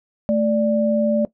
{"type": "tone pair together", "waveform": "sine", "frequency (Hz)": [220, 587.3], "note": ["A3", "D5"], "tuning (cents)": [0, 0], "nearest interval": "octave + perfect fourth", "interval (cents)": 1700, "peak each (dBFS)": -18, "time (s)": [0.29, 1.25], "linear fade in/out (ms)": 0, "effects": ["noise-tail reverb RT60 0.1 s tail -18 dB re dry"]}